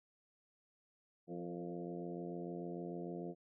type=harmonic tone with a mistuned harmonic; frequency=86.7 Hz; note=F2; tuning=12 cents flat; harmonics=2 / 3 / 4 / 5 / 6 / 7 / 8; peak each=-46 / -50 / -46 / -50 / -53 / -56 / -53 dBFS; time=1.27-3.35 s; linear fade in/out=50 ms; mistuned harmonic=5; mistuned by=+40 cents; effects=none